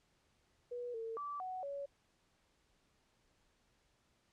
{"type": "tone with pitch steps", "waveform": "sine", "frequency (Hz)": [486.3, 452, 1160, 743, 562], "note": ["B4", "A4", "D6", "F#5", "C#5"], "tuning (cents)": [-27, 47, -22, 7, 24], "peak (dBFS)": -40, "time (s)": [0.71, 1.86], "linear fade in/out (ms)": 10, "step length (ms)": 230, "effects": ["pink hiss -75 dBFS RMS until 4.32 s", "low-pass 8000 Hz 12 dB/octave"]}